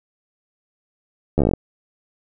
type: slowing click train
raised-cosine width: 2 ms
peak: -4 dBFS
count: 10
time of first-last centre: 1.38-1.536 s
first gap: 12 ms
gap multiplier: 1.09
effects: none